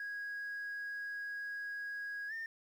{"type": "tone with pitch glide", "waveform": "sine", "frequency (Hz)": [1651, 1810.9], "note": ["G#6", "A6"], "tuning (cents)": [-11, 49], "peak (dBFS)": -37, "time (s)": [0, 2.46], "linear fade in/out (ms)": 2, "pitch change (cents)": 160, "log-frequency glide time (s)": [2.28, 2.33], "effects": ["tanh soft clip ceiling -37 dBFS", "11-bit"]}